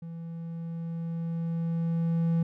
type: tone with level ramp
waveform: triangle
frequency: 166.4 Hz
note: E3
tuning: 17 cents sharp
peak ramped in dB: -35 to -20 dBFS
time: 0.02-2.43 s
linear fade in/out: 5 ms
effects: none